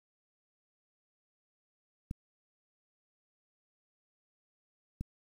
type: clicks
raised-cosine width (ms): 5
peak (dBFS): -24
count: 2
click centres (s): 2.111 / 5.01
effects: 9-bit